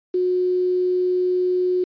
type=tone with quantisation; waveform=sine; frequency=363.7 Hz; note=F#4; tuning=30 cents flat; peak=-17 dBFS; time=0.14-1.84 s; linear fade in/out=5 ms; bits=7; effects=resampled to 11025 Hz